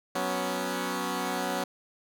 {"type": "chord", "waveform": "10% pulse", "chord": "F# suspended fourth", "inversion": "none", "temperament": "equal", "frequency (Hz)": [185, 246.9, 277.2], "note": ["F#3", "B3", "C#4"], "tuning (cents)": [0, 0, 0], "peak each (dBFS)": [-25, -25, -25], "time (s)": [0.15, 1.64], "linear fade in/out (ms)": 5, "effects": []}